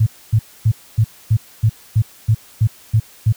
sine tone bursts, 110 Hz, A2, in tune, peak -9 dBFS, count 11, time 0-3.326 s, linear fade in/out 10 ms, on 66 ms, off 260 ms, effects white hiss -45 dBFS RMS until 3.36 s

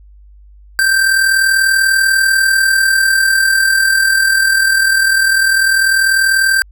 square tone with amplitude modulation, 1568 Hz, G6, in tune, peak -8 dBFS, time 0.79-6.62 s, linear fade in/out 0 ms, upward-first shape sine, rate 40.2 Hz, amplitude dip 45%, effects added 50 Hz sine -38 dBFS peak until 6.71 s

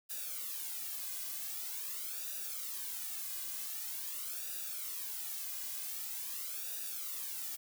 blue noise with flanger, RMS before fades -41 dBFS, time 0.09-7.57 s, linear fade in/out 20 ms, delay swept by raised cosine 0.93 to 2.23 ms, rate 0.45 Hz, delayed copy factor -0.85, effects none

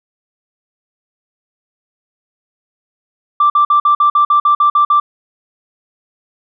sine tone bursts, 1174.7 Hz, D6, in tune, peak -6 dBFS, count 11, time 3.4-5 s, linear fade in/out 5 ms, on 100 ms, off 50 ms, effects tanh soft clip ceiling -3 dBFS

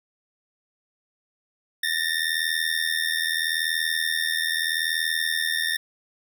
25% pulse ring-modulated tone, 1813 Hz, A#6, 49 cents flat, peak -16 dBFS, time 1.83-5.77 s, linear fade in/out 5 ms, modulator 40.4 Hz, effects none

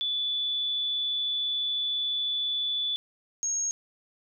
sine tone pair in turn, 3466 / 6543 Hz, A7 / G#8, -27 / -27 cents, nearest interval major seventh, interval 1100 cents, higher second, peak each -26 dBFS, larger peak neither, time 0.01-2.96 / 3.43-3.71 s, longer first, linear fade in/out 0 ms, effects none

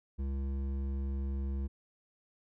sine tone with hard clipping, 68 Hz, C#2, 33 cents flat, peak -34 dBFS, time 0.18-1.68 s, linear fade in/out 20 ms, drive 10 dB, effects none

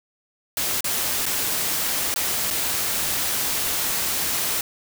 white noise with dropouts, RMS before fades -24 dBFS, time 0.57-4.61 s, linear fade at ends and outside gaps 1 ms, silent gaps 0.807-0.843 / 1.256-1.263 / 2.141-2.16 / 2.504-2.509 s, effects none

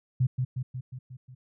sine tone with echo, 127.4 Hz, C3, 46 cents flat, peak -20 dBFS, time 0.2-0.27 s, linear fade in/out 10 ms, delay 180 ms, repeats 6, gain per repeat -4 dB, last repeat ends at 1.35 s, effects none

